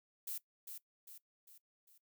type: noise with echo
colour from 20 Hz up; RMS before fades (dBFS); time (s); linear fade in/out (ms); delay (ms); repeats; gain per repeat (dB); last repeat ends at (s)
violet; -42; 0.27-0.38; 5; 400; 4; -6; 1.98
effects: noise-tail reverb RT60 0.1 s tail -18 dB re dry